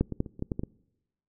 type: clicks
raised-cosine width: 3 ms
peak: -10 / -20 / -13 / -27 / -29 / -17 / -16 / -18 / -20 dBFS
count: 9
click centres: 0.01 / 0.123 / 0.204 / 0.262 / 0.394 / 0.424 / 0.518 / 0.594 / 0.635 s
effects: noise-tail reverb RT60 1.0 s tail -25 dB re dry